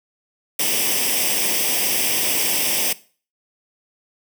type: noise with comb filter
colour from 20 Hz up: white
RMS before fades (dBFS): -20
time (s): 0.59-2.93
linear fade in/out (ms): 5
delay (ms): 0.36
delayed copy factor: +0.75
effects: noise-tail reverb RT60 0.4 s tail -19 dB re dry + high-pass 200 Hz 12 dB/octave